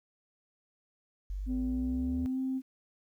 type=exponential sweep; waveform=sine; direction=up; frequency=46.25 to 77.78 Hz; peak=-33 dBFS; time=1.3-2.26 s; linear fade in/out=0 ms
type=tone with pitch glide; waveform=sine; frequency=255.6 to 262.2 Hz; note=C4 to C4; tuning=-40 to +4 cents; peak=-29 dBFS; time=1.46-2.62 s; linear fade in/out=50 ms; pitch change=+44 cents; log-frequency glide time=2.23-2.39 s
effects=tanh soft clip ceiling -24 dBFS + 11-bit